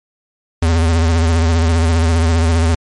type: tone with vibrato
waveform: square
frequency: 82.41 Hz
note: E2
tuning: in tune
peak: -11 dBFS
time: 0.62-2.75 s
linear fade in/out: 5 ms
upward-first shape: sine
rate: 15 Hz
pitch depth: 61 cents each way
effects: MP3 48 kbps